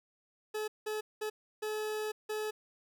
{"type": "tone bursts at uneven times", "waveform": "40% pulse", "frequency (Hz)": 428.4, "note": "A4", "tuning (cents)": -46, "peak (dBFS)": -33, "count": 5, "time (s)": [[0.54, 0.68], [0.86, 1.01], [1.21, 1.3], [1.62, 2.12], [2.29, 2.51]], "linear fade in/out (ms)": 10, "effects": []}